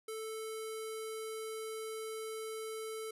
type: tone with low-pass filter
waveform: square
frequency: 440 Hz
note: A4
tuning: in tune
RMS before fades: -42 dBFS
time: 0.08-3.11 s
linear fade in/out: 5 ms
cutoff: 11000 Hz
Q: 3.3
effects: none